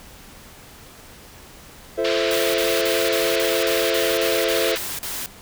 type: chord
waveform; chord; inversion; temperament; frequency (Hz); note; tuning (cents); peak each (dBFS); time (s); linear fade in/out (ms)
triangle; F major seventh; none; equal with one note detuned; 343.2 / 440 / 523.3 / 659.3; F4 / A4 / C5 / E5; -30 / 0 / 0 / 0; -25 / -22 / -22 / -24; 1.97-4.76; 20
type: band-pass noise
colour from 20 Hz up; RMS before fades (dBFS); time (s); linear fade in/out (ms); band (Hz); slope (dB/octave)
white; -27; 2.04-4.78; 10; 1200 to 4200; 24
type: noise bursts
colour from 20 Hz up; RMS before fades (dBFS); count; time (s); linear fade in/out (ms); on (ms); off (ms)
white; -29; 11; 2.31-5.26; 0; 230; 42
effects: pink hiss -44 dBFS RMS until 5.41 s